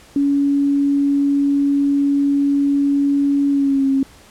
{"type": "tone with pitch glide", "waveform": "sine", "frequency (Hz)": [281.9, 270.6], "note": ["C#4", "C#4"], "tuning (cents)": [29, -42], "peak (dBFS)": -13, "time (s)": [0.16, 4.03], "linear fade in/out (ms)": 2, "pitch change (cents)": -71, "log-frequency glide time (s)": [3.5, 3.87], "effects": ["pink hiss -46 dBFS RMS until 4.3 s", "low-pass 11000 Hz 12 dB/octave"]}